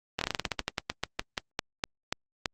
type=slowing click train; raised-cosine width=0.2 ms; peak=-10 dBFS; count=20; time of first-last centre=0.19-2.458 s; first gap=23 ms; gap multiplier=1.16; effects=Opus 32 kbps